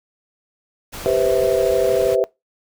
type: noise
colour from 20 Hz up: pink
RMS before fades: -32 dBFS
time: 0.92-2.16 s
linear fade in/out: 20 ms
type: chord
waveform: sine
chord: C major seventh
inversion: second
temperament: just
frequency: 392.4 / 490.5 / 523.3 / 654.1 Hz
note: G4 / B4 / C5 / E5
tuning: +2 / -12 / 0 / -14 cents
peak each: -20 dBFS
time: 1.06-2.24 s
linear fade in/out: 0 ms
effects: noise-tail reverb RT60 0.2 s tail -22 dB re dry